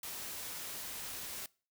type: noise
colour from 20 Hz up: white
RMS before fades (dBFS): -43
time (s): 0.03-1.46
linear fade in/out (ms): 2
effects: noise-tail reverb RT60 0.4 s tail -24 dB re dry